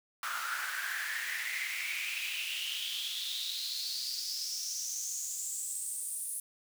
pink noise with high-pass filter sweep, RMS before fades -37 dBFS, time 0.23-6.4 s, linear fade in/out 2 ms, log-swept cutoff 1300 to 10000 Hz, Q 6.9, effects none

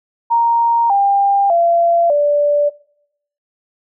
sine tone with pitch steps, 932.3 / 797.7 / 682.5 / 583.9 Hz, A#5 / G5 / F5 / D5, 0 / +30 / -40 / -10 cents, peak -10 dBFS, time 0.3-2.7 s, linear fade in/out 20 ms, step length 600 ms, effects noise-tail reverb RT60 0.7 s tail -21 dB re dry

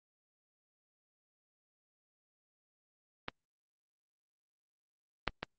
clicks, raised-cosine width 0.3 ms, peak -19 / -12 / -18 dBFS, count 3, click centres 3.284 / 5.277 / 5.43 s, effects low-pass 5000 Hz 12 dB/octave + Opus 32 kbps

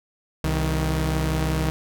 sawtooth tone pair together, 65.41 / 157.7 Hz, C2 / D#3, 0 / +24 cents, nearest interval octave + minor third, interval 1524 cents, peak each -20 dBFS, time 0.44-1.7 s, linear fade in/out 0 ms, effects none

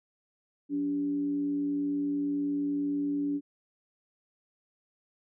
sine tone with frequency modulation, 287 Hz, D4, 40 cents flat, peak -27 dBFS, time 0.69-3.41 s, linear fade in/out 50 ms, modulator 109 Hz, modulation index 0.26, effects none

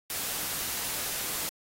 white noise, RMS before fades -33 dBFS, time 0.1-1.49 s, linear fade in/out 0 ms, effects AAC 48 kbps

